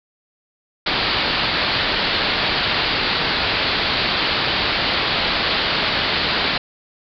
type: low-pass noise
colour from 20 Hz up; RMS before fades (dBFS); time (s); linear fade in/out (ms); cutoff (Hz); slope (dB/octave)
white; -20; 0.86-6.58; 5; 4700; 96
effects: none